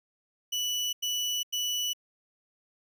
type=tone bursts; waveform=30% pulse; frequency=2960 Hz; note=F#7; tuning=in tune; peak=-25 dBFS; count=3; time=0.52-1.934 s; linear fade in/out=10 ms; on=410 ms; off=92 ms; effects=none